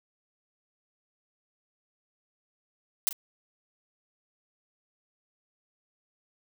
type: noise with echo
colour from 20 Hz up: blue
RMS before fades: -24 dBFS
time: 3.07-3.09 s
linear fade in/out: 0 ms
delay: 38 ms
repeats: 1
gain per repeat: -13 dB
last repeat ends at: 3.128 s
effects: none

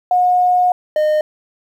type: tone pair in turn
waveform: sine / triangle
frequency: 723 / 611.5 Hz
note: F#5 / D#5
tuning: -40 / -30 cents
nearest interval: minor third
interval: 290 cents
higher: first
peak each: -10 dBFS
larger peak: neither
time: 0.11-0.72 / 0.96-1.21 s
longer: first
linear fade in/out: 2 ms
effects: 8-bit

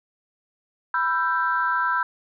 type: chord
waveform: sine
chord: E minor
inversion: second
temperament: equal with one note detuned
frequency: 987.8 / 1337.7 / 1568 Hz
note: B5 / E6 / G6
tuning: 0 / +25 / 0 cents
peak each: -24 dBFS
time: 0.94-2.03 s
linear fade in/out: 2 ms
effects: tanh soft clip ceiling -10 dBFS

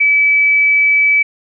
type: tone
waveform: sine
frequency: 2297 Hz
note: D7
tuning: 39 cents flat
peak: -8 dBFS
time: 0-1.23 s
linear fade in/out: 10 ms
effects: none

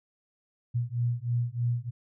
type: beating tone pair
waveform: sine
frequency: 118.4 / 121.6 Hz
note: A#2 / B2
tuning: +27 / -26 cents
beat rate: 3.2 Hz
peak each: -29 dBFS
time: 0.74-1.91 s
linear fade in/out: 20 ms
effects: none

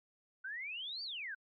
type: exponential two-way sweep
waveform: sine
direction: up then down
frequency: 1481 to 4725 to 1481 Hz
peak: -40 dBFS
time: 0.44-1.35 s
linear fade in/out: 10 ms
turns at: 1.03 s
effects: AAC 32 kbps

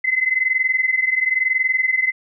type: tone pair together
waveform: sine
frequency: 2029 / 2050 Hz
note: B6 / C7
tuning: +46 / -36 cents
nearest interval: unison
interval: 18 cents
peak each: -20 / -18 dBFS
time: 0.04-2.12 s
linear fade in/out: 10 ms
effects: none

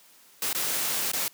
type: noise with dropouts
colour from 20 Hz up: white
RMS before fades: -28 dBFS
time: 0.42-1.28 s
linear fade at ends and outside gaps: 2 ms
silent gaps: 0.53-0.548 / 1.117-1.133 s
effects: white hiss -56 dBFS RMS until 1.33 s + high-pass 150 Hz 12 dB/octave

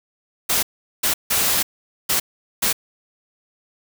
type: noise bursts at uneven times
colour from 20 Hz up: white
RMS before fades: -19 dBFS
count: 5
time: 0.49-0.63 / 1.03-1.14 / 1.3-1.63 / 2.09-2.2 / 2.62-2.73 s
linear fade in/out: 10 ms
effects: none

